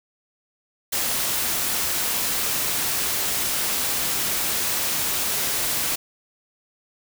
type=noise; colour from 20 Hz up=white; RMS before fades=-24 dBFS; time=0.92-5.96 s; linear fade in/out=10 ms; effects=none